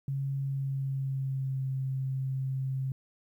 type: tone with pitch glide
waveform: sine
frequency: 137.2 to 132.91 Hz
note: C#3 to C3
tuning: -17 to +28 cents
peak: -29 dBFS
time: 0.08-2.92 s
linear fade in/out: 2 ms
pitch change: -55 cents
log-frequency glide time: 0.4-1.68 s
effects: 11-bit